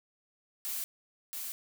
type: noise with echo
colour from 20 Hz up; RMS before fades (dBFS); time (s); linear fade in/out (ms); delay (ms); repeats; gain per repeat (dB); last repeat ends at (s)
blue; -36; 0.65-0.84; 0; 680; 1; -3; 1.52
effects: none